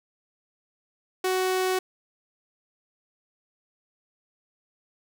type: tone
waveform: sawtooth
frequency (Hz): 372.5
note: F#4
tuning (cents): +12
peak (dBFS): -19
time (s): 1.24-1.79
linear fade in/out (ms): 5
effects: none